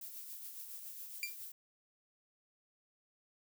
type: noise with tremolo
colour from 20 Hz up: violet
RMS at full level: -46 dBFS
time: 0.01-1.52 s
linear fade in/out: 5 ms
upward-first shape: triangle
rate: 7.2 Hz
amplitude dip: 45%
type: tone with exponential decay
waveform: sawtooth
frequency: 2374 Hz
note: D7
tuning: 18 cents sharp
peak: -29 dBFS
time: 1.23-1.36 s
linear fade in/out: 1 ms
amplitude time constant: 27 ms
effects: none